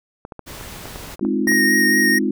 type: clicks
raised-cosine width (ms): 1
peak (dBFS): -19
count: 10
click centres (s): 0.251 / 0.322 / 0.393 / 0.611 / 0.856 / 0.959 / 1.194 / 1.25 / 1.472 / 1.518
type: noise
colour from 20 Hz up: pink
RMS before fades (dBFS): -35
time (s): 0.46-1.16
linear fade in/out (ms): 20
type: chord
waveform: sine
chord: F minor seventh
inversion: first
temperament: equal with one note detuned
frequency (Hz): 208.7 / 261.6 / 311.1 / 349.2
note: Ab3 / C4 / Eb4 / F4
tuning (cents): +9 / 0 / 0 / 0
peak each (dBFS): -22 / -22 / -23 / -24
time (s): 1.21-2.31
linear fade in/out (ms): 5
type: tone with vibrato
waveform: square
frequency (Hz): 1864.7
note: A#6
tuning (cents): 0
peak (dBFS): -15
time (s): 1.47-2.19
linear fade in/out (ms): 10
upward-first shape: sine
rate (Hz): 4.4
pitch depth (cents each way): 13
effects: none